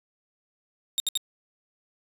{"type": "tone bursts", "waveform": "sawtooth", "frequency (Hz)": 3700, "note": "A#7", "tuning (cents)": -14, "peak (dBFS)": -20, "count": 3, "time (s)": [0.98, 1.174], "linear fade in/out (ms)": 0, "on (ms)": 20, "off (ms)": 67, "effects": ["resampled to 32000 Hz"]}